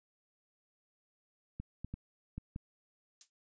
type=clicks; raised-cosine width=5 ms; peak=-28 dBFS; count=5; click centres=1.6 / 1.846 / 1.94 / 2.38 / 2.561 s
type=noise with exponential decay; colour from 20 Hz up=violet; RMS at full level=-41 dBFS; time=3.21-3.3 s; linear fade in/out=1 ms; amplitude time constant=19 ms
effects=resampled to 16000 Hz